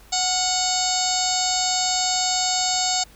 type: harmonic tone with a mistuned harmonic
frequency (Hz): 740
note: F#5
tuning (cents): 0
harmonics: 1 / 2 / 3 / 4 / 5 / 6 / 7 / 8 / 9 / 10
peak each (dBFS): -25 / -36 / -35 / -34 / -30 / -26 / -30 / -36 / -29 / -26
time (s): 0.12-3.04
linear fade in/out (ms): 10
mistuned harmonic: 2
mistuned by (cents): -61
effects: added 50 Hz sine -51 dBFS peak until 3.15 s + pink hiss -51 dBFS RMS until 3.15 s